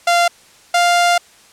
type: tone pair in turn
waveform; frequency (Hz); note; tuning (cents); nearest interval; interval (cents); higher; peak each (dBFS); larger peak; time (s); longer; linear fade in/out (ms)
sawtooth; 693 / 699; F5 / F5; -14 / +1; unison; 15; second; -7; neither; 0.07-0.28 / 0.74-1.18; second; 5
effects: white hiss -47 dBFS RMS until 1.52 s + low-pass 9000 Hz 12 dB/octave